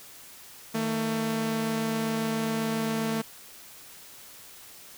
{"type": "tone pair together", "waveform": "sawtooth", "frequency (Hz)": [158.27, 223.7], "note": ["D#3", "A3"], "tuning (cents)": [30, 29], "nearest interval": "tritone", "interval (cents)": 599, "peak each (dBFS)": [-31, -23], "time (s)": [0.74, 3.22], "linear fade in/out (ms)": 10, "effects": ["white hiss -48 dBFS RMS until 4.97 s"]}